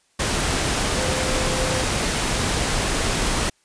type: tone in noise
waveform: sine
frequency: 516 Hz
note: C5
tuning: 24 cents flat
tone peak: -28 dBFS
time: 0.97-1.83 s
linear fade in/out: 10 ms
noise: pink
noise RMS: -22 dBFS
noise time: 0.19-3.5 s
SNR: -9 dB
effects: white hiss -63 dBFS RMS until 3.64 s + resampled to 22050 Hz